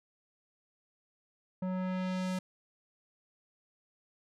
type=tone with low-pass filter sweep; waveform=square; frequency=185 Hz; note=F#3; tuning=in tune; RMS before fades=-34 dBFS; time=1.62-2.39 s; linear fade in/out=5 ms; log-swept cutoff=850 to 11000 Hz; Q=0.79; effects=none